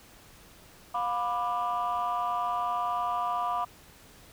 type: chord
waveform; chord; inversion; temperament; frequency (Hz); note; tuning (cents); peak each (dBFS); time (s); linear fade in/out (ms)
sine; B diminished; second; just; 711.2 / 987.8 / 1185.3; F5 / B5 / D6; +31 / 0 / +16; -30; 0.94-3.65; 10
effects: tanh soft clip ceiling -22 dBFS + pink hiss -54 dBFS RMS until 4.32 s